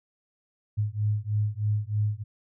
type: beating tone pair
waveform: sine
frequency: 103.83 / 107.03 Hz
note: G#2 / A2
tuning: 0 / -47 cents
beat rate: 3.2 Hz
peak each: -27 dBFS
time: 0.77-2.24 s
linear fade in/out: 20 ms
effects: none